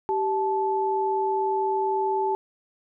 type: tone pair together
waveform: sine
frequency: 388 / 871 Hz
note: G4 / A5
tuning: -18 / -18 cents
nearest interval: octave + major second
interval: 1400 cents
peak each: -25 / -24 dBFS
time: 0.09-2.35 s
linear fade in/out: 0 ms
effects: none